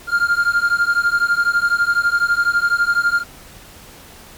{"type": "beating tone pair", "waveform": "triangle", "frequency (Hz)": [1396.9, 1408.9], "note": ["F6", "F6"], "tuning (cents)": [0, 15], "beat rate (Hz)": 12, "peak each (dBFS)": [-15, -15], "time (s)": [0.07, 3.24], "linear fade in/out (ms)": 50, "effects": ["pink hiss -41 dBFS RMS until 4.37 s", "MP3 96 kbps"]}